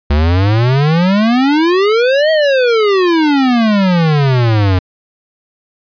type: exponential two-way sweep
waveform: square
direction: up then down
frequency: 70.4 to 643 to 89.7 Hz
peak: -9 dBFS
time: 0.1-4.79 s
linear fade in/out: 5 ms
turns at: 2.31 s
effects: resampled to 11025 Hz